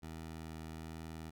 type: tone with vibrato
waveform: 15% pulse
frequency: 80.1 Hz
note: E2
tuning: 49 cents flat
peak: -38 dBFS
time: 0.02-1.31 s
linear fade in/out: 20 ms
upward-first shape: sine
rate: 1.3 Hz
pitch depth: 9 cents each way
effects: none